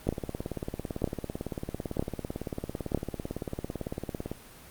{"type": "two click trains", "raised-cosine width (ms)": 2, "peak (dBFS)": [-11, -19], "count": [4, 77], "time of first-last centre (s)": [[0.09, 2.947], [0.07, 4.316]], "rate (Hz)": [1.05, 17.9], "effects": ["pink hiss -50 dBFS RMS until 4.7 s", "Opus 32 kbps"]}